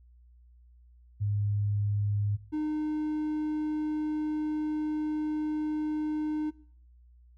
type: tone pair in turn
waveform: sine / triangle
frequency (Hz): 102.8 / 305.5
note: G#2 / D#4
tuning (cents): -17 / -32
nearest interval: octave + perfect fifth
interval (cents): 1885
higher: second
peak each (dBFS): -26 / -26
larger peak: neither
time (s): 1.2-2.37 / 2.52-6.51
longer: second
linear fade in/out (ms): 20
effects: noise-tail reverb RT60 0.6 s tail -21 dB re dry + added 60 Hz sine -54 dBFS peak until 7.37 s